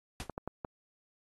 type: noise with exponential decay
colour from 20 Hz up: pink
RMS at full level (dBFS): -36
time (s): 0.2-0.31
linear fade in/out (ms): 0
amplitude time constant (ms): 22
type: clicks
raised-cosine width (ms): 1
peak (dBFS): -23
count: 4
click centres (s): 0.297 / 0.379 / 0.476 / 0.648
effects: AAC 32 kbps